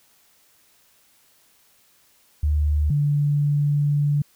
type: tone pair in turn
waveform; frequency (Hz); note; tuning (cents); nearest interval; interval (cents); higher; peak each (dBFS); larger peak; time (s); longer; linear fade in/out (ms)
sine; 74.7 / 145.48; D2 / D3; +30 / -16; octave; 1154; second; -17; neither; 2.43-2.9 / 2.9-4.22; second; 5
effects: white hiss -59 dBFS RMS until 4.35 s